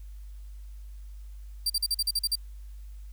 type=tone bursts; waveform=sawtooth; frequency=4699 Hz; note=D8; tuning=in tune; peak=-21 dBFS; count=9; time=1.66-2.355 s; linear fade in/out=5 ms; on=39 ms; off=43 ms; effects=added 50 Hz sine -40 dBFS peak until 3.12 s + white hiss -65 dBFS RMS until 3.12 s